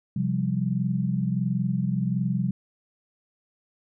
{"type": "chord", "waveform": "sine", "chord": "C suspended fourth", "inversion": "none", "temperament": "equal", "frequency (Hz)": [130.81, 174.61, 196], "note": ["C3", "F3", "G3"], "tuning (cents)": [0, 0, 0], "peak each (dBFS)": -27, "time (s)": [0.16, 2.51], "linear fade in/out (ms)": 5, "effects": []}